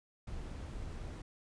brown noise, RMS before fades -43 dBFS, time 0.27-1.22 s, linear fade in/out 5 ms, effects resampled to 22050 Hz

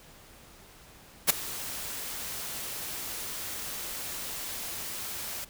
white noise with ADSR envelope, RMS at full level -18 dBFS, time 1.27-5.45 s, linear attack 31 ms, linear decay 6 ms, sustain -19 dB, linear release 13 ms, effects pink hiss -53 dBFS RMS until 5.49 s

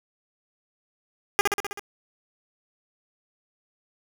10% pulse tone with echo, 406.3 Hz, G#4, 38 cents flat, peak -8 dBFS, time 1.39-1.41 s, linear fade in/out 0 ms, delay 64 ms, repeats 6, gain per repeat -3 dB, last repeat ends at 1.794 s, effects none

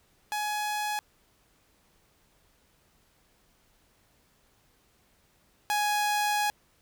sawtooth tone pair in turn, 840 / 833.2 Hz, G#5 / G#5, +19 / +5 cents, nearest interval unison, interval 14 cents, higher first, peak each -25 / -21 dBFS, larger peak second, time 0.32-0.99 / 5.7-6.5 s, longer second, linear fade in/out 0 ms, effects pink hiss -66 dBFS RMS until 6.81 s

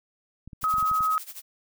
clicks, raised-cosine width 5 ms, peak -29 dBFS, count 8, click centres 0.476 / 0.532 / 0.633 / 0.74 / 0.783 / 0.827 / 0.914 / 1.007 s
blue noise with tremolo, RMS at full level -38 dBFS, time 0.61-1.42 s, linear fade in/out 10 ms, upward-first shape sine, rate 12 Hz, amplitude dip 85%
sine tone, 1269 Hz, D#6, 34 cents sharp, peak -21 dBFS, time 0.64-1.18 s, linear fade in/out 0 ms
effects none

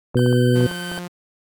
clicks, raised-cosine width 1 ms, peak -17 dBFS, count 8, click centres 0.146 / 0.193 / 0.262 / 0.328 / 0.608 / 0.713 / 0.917 / 0.978 s
harmonic tone, 123.3 Hz, B2, 2 cents flat, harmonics 1 / 2 / 3 / 4, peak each -16 / -19 / -21 / -22 dBFS, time 0.15-0.67 s, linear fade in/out 5 ms
25% pulse tone with vibrato, 1540 Hz, G6, 31 cents flat, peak -26 dBFS, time 0.17-0.99 s, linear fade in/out 0 ms, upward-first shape sine, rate 20 Hz, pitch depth 20 cents each way
sawtooth tone, 176.8 Hz, F3, 22 cents sharp, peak -25 dBFS, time 0.55-1.08 s, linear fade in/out 10 ms
effects AAC 64 kbps

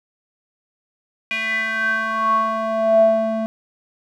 square tone with band-pass filter sweep, 221.8 Hz, A3, 14 cents sharp, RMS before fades -19 dBFS, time 1.31-3.46 s, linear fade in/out 0 ms, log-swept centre 2400 to 470 Hz, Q 7.8, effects none

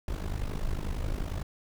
brown noise with amplitude modulation, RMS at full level -28 dBFS, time 0.08-1.43 s, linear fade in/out 2 ms, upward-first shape sine, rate 51 Hz, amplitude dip 80%, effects none

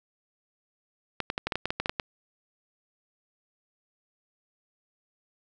clicks, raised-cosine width 0.3 ms, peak -12 dBFS, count 12, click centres 1.203 / 1.301 / 1.379 / 1.47 / 1.522 / 1.556 / 1.656 / 1.705 / 1.8 / 1.859 / 1.895 / 1.998 s, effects none

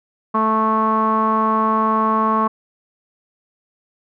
sawtooth tone with low-pass filter, 219.5 Hz, A3, 4 cents flat, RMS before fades -17 dBFS, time 0.34-2.48 s, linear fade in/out 10 ms, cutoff 1100 Hz, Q 8.5, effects none

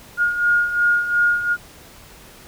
sine beating tone pair, 1425 / 1427.8 Hz, F6 / F6, +34 / +38 cents, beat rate 2.8 Hz, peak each -22 / -16 dBFS, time 0.17-1.57 s, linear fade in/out 50 ms, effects pink hiss -44 dBFS RMS until 2.47 s

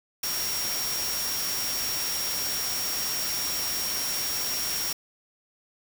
sine tone in noise, 5588 Hz, F8, in tune, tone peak -30 dBFS, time 0.23-4.93 s, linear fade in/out 5 ms, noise white, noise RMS -31 dBFS, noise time 0.23-4.93 s, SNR -2 dB, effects none

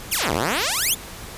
5% pulse exponential two-way sweep, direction down then up, 3729 to 69.3 to 3729 Hz, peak -9 dBFS, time 0.11-0.95 s, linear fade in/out 20 ms, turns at 0.33 s, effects pink hiss -37 dBFS RMS until 1.37 s + resampled to 32000 Hz

